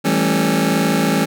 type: chord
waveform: sawtooth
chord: A dominant seventh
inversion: second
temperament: just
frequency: 165 / 198 / 220 / 275 Hz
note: E3 / G3 / A3 / C#4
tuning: +2 / +18 / 0 / -14 cents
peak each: -16 dBFS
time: 0.04-1.26 s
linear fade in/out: 20 ms
effects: none